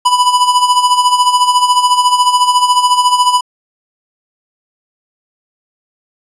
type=tone with tremolo; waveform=square; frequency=991 Hz; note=B5; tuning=6 cents sharp; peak=-6 dBFS; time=0.05-3.41 s; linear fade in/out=10 ms; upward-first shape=sine; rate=14 Hz; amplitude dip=65%; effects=resampled to 24000 Hz